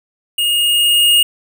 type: tone with level ramp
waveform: square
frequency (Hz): 2853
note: F7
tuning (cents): +36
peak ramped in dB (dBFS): -14 to -8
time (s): 0.38-1.23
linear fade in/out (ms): 5
effects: none